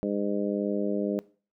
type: harmonic tone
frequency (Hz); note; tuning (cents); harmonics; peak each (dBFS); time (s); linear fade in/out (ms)
101.8; G#2; -34; 2 / 3 / 4 / 5 / 6; -30 / -32 / -33 / -34 / -35; 0.03-1.19; 0
effects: noise-tail reverb RT60 0.4 s tail -21 dB re dry